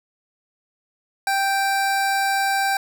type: tone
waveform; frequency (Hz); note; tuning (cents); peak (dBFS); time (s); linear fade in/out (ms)
25% pulse; 784; G5; 0; -15; 1.27-2.77; 2
effects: none